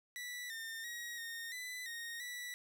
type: tone with pitch steps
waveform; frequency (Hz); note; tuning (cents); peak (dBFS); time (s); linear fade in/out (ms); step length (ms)
sawtooth; 1963 / 1813 / 1897 / 1843 / 1997 / 1859 / 1958; B6 / A#6 / A#6 / A#6 / B6 / A#6 / B6; -11 / -49 / +30 / -20 / +19 / -5 / -15; -39; 0.16-2.54; 0; 340
effects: none